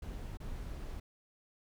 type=noise with dropouts; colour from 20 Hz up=brown; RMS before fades=-42 dBFS; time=0.02-1 s; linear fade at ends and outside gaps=5 ms; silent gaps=0.372-0.401 s; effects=none